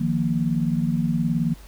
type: chord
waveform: sine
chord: Eb suspended second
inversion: none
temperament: equal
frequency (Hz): 155.56 / 174.61 / 233.1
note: Eb3 / F3 / Bb3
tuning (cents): 0 / 0 / 0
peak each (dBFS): -24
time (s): 0-1.54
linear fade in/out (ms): 10
effects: added 50 Hz sine -42 dBFS peak until 1.67 s + pink hiss -50 dBFS RMS until 1.67 s